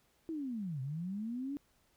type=linear two-way sweep; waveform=sine; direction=down then up; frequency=333.1 to 126.5 to 290.9 Hz; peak=-36 dBFS; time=0.29-1.57 s; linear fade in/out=0 ms; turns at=0.81 s; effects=pink hiss -72 dBFS RMS until 1.96 s